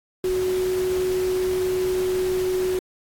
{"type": "tone in noise", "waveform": "sine", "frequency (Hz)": 370, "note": "F#4", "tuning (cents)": 0, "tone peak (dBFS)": -20, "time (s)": [0.24, 2.79], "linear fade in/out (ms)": 2, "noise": "pink", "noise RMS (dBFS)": -35, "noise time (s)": [0.24, 2.79], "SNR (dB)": 12, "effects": ["AAC 64 kbps"]}